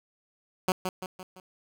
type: tone with echo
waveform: 10% pulse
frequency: 185 Hz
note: F#3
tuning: in tune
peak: -14 dBFS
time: 0.68-0.72 s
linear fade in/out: 2 ms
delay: 170 ms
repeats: 4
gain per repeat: -6 dB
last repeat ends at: 1.4 s
effects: none